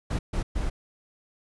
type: noise bursts at uneven times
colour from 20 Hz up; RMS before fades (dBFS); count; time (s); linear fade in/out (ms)
brown; -27; 3; 0.1-0.19 / 0.33-0.43 / 0.55-0.7; 10
effects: resampled to 24000 Hz